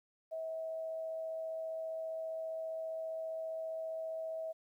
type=tone with amplitude modulation; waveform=sine; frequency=645 Hz; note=E5; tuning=38 cents flat; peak=-36 dBFS; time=0.31-4.53 s; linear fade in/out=20 ms; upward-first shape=sine; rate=115 Hz; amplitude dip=30%; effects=12-bit